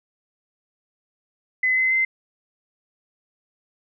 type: tone with pitch steps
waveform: sine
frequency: 2026 / 2048 / 2071 Hz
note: B6 / C7 / C7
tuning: +44 / -38 / -18 cents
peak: -17 dBFS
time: 1.63-2.05 s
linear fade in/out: 5 ms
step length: 140 ms
effects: none